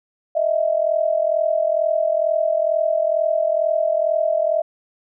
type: tone pair together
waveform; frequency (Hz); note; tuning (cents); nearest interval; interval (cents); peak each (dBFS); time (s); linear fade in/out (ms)
sine; 622.3 / 664.5; D#5 / E5; 0 / +14; minor second; 114; -19; 0.35-4.62; 10
effects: none